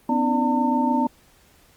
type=tone cluster; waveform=sine; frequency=250.6 / 277.3 / 307.7 / 587 / 905 Hz; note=B3 / C#4 / D#4 / D5 / A5; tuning=+25 / +1 / -19 / -1 / +48 cents; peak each=-21 / -28 / -29 / -30 / -22 dBFS; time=0.09-1.07 s; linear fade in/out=5 ms; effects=pink hiss -56 dBFS RMS until 1.76 s + Opus 32 kbps